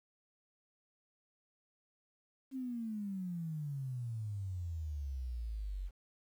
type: exponential sweep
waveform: sine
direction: down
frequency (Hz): 270 to 44.36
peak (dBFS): -37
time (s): 2.51-5.91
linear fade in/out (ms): 50
effects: 11-bit